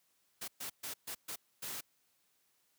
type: noise bursts at uneven times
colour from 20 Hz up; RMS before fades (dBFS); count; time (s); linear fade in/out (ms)
white; -42; 6; 0.41-0.48 / 0.6-0.7 / 0.83-0.94 / 1.07-1.15 / 1.28-1.36 / 1.62-1.81; 10
effects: white hiss -75 dBFS RMS until 2.78 s + high-pass 80 Hz 12 dB/octave